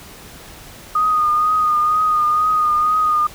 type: tone with vibrato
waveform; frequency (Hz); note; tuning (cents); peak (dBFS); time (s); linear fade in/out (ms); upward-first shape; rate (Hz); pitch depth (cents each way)
sine; 1234; D#6; -15; -13; 0.95-3.27; 5; triangle; 2.1; 35
effects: pink hiss -39 dBFS RMS until 3.34 s